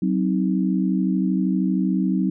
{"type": "chord", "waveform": "sine", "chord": "C diminished", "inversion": "second", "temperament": "just", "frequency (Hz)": [188.37, 261.6, 314], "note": ["Gb3", "C4", "Eb4"], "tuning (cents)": [31, 0, 16], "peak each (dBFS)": [-20, -24, -25], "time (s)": [0.02, 2.3], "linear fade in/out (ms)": 5, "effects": []}